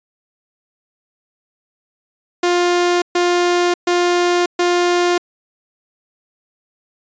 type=tone bursts; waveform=sawtooth; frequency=352.3 Hz; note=F4; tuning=15 cents sharp; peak=-9 dBFS; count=4; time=2.43-5.18 s; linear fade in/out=5 ms; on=590 ms; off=130 ms; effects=resampled to 16000 Hz